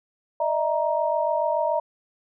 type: tone cluster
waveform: sine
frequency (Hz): 604 / 651 / 938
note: D5 / E5 / A#5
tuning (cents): +48 / -22 / +11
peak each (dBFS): -25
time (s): 0.4-1.8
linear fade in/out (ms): 5
effects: none